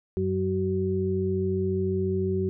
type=harmonic tone; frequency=94.3 Hz; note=F#2; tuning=33 cents sharp; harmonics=1 / 2 / 4; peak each=-29 / -29 / -26 dBFS; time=0.17-2.49 s; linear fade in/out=0 ms; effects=none